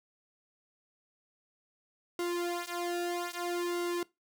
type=tone with flanger; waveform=sawtooth; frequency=349.2 Hz; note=F4; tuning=in tune; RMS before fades=-34 dBFS; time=2.19-4.03 s; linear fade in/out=2 ms; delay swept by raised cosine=1.2 to 3.8 ms; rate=0.62 Hz; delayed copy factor=-0.95; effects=noise-tail reverb RT60 0.2 s tail -21 dB re dry